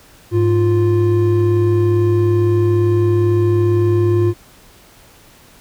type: tone pair together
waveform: triangle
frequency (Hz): 103.83 / 349.2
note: G#2 / F4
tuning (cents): 0 / 0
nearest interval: octave + major sixth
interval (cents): 2100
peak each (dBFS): -12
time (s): 0.31-4.34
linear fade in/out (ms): 50
effects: pink hiss -46 dBFS RMS until 5.6 s